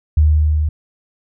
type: tone with level ramp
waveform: sine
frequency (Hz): 76.4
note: D#2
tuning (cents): -31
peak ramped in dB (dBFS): -7 to -14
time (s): 0.17-0.69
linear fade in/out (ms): 5
effects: none